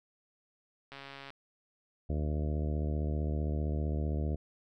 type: click train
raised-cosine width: 0.3 ms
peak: -30 dBFS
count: 54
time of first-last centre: 0.92-1.304 s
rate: 138 Hz
type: harmonic tone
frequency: 75.4 Hz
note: D2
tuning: 46 cents sharp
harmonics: 1 / 2 / 3 / 4 / 5 / 6 / 7 / 8 / 9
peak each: -31 / -37 / -41 / -43 / -45 / -47 / -48 / -49 / -50 dBFS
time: 2.09-4.36 s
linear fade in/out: 10 ms
effects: none